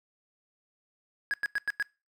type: tone bursts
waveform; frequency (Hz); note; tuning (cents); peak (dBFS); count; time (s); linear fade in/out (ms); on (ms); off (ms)
triangle; 1661.2; G#6; 0; -24; 5; 1.31-1.825; 0; 27; 95
effects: noise-tail reverb RT60 0.3 s tail -24 dB re dry